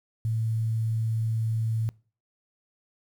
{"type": "tone with quantisation", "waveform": "sine", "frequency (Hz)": 112.1, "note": "A2", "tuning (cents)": 33, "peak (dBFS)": -24, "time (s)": [0.25, 1.89], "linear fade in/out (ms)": 0, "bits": 9, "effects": ["noise-tail reverb RT60 0.4 s tail -24 dB re dry"]}